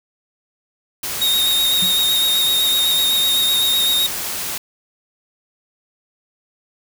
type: noise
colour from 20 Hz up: white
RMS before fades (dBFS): -25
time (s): 1.03-4.58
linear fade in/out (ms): 5
type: tone with vibrato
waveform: 45% pulse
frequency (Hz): 3727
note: A#7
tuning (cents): -1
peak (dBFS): -14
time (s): 1.21-4.07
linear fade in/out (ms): 10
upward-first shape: square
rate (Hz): 7.9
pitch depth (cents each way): 22
type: tone with exponential decay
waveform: triangle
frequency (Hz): 180.8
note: F#3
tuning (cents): -40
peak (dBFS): -20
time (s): 1.82-2.02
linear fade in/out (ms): 5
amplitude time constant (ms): 42
effects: none